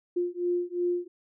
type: beating tone pair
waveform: sine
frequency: 351.3 / 354.1 Hz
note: F4 / F4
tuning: +10 / +24 cents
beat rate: 2.8 Hz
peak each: -29 dBFS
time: 0.16-1.08 s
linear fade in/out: 10 ms
effects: none